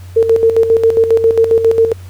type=tone with tremolo; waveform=sine; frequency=453.2 Hz; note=A#4; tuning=49 cents flat; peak=-5 dBFS; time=0.16-1.93 s; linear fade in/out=10 ms; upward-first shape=square; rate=7.4 Hz; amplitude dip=60%; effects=added 91 Hz sine -29 dBFS peak until 2.09 s + pink hiss -44 dBFS RMS until 2.09 s